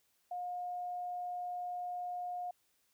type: tone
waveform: sine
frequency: 715 Hz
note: F5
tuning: 41 cents sharp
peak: -37 dBFS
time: 0.31-2.51 s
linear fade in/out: 5 ms
effects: white hiss -75 dBFS RMS until 2.93 s